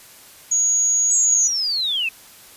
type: tone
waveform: sine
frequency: 6690 Hz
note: G#8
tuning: 12 cents sharp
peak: -15 dBFS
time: 0.51-1.48 s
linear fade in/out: 10 ms
type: linear sweep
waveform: sine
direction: down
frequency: 7902 to 2531 Hz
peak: -19 dBFS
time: 1.11-2.09 s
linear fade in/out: 5 ms
effects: white hiss -45 dBFS RMS until 2.56 s + resampled to 32000 Hz